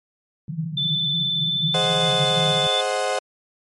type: band-pass noise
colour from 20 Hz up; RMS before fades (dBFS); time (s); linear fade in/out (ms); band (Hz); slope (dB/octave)
pink; -28; 0.48-2.67; 2; 140 to 170; 96
type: tone with vibrato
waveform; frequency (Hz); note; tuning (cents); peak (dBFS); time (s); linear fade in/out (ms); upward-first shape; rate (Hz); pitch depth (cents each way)
sine; 3520; A7; 0; -20; 0.77-2.81; 5; sine; 19; 19
type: chord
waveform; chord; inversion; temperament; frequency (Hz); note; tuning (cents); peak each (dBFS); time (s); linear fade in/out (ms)
35% pulse; Ab dominant seventh; none; equal with one note detuned; 417.5 / 523.3 / 622.3 / 740; Ab4 / C5 / Eb5 / Gb5; +9 / 0 / 0 / 0; -28 / -23 / -26 / -24; 1.74-3.19; 5
effects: MP3 48 kbps